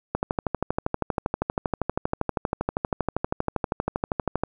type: click train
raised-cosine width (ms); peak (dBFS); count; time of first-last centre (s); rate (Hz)
1; -9; 55; 0.15-4.436; 12.6
effects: none